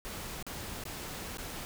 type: noise with dropouts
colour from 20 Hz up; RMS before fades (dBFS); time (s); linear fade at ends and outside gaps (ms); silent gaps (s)
pink; -41; 0.05-1.65; 0; 0.426-0.466 / 0.838-0.853 / 1.372-1.383
effects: none